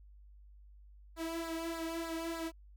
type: tone with flanger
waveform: sawtooth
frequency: 329.6 Hz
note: E4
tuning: in tune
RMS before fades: -39 dBFS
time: 1.16-2.52 s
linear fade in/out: 50 ms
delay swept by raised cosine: 0.32 to 2.52 ms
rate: 3.3 Hz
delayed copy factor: -0.75
effects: added 50 Hz sine -54 dBFS peak until 2.76 s